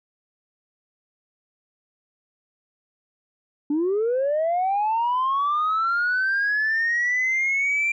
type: linear sweep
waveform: sine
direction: up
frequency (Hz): 283 to 2370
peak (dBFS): -18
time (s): 3.7-7.92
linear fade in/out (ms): 5
effects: tanh soft clip ceiling -17 dBFS